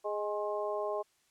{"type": "harmonic tone with a mistuned harmonic", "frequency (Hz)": 207.7, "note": "G#3", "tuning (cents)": 0, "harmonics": [2, 3, 4, 5], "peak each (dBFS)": [-36, -35, -41, -40], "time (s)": [0.04, 1.03], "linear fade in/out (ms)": 20, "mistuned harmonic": 5, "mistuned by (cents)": 41, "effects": ["white hiss -71 dBFS RMS until 1.3 s", "low-pass 10000 Hz 12 dB/octave"]}